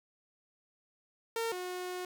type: tone pair in turn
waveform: sawtooth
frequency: 457.1 / 362.8 Hz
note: A#4 / F#4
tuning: -34 / -34 cents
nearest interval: major third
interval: 400 cents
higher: first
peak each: -28 / -33 dBFS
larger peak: first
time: 1.36-1.52 / 1.52-2.05 s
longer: second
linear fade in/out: 2 ms
effects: none